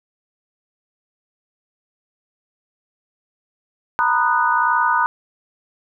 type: chord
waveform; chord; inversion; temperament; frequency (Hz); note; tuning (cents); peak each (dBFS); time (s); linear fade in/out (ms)
sine; B major seventh; third; just; 926 / 987.8 / 1234.7 / 1481.6; A#5 / B5 / D#6 / F#6; -12 / 0 / -14 / +2; -20; 3.99-5.06; 0
effects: none